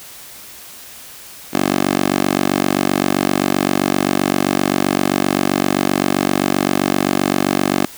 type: tone with high-pass filter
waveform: 10% pulse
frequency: 47.67 Hz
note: G1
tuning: 48 cents flat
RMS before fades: -17 dBFS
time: 1.53-7.86 s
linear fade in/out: 10 ms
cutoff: 300 Hz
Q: 1.3
effects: white hiss -37 dBFS RMS until 7.97 s